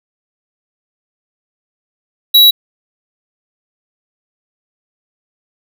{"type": "tone", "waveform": "square", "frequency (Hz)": 3900, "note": "B7", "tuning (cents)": -23, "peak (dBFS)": -4, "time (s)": [2.34, 2.51], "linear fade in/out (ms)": 10, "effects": []}